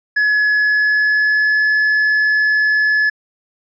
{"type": "tone with pitch glide", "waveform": "triangle", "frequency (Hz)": [1698, 1713.8], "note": ["G#6", "A6"], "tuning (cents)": [38, -46], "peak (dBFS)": -10, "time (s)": [0.16, 3.1], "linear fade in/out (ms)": 10, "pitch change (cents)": 16, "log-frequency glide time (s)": [0.54, 1.65], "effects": ["resampled to 16000 Hz"]}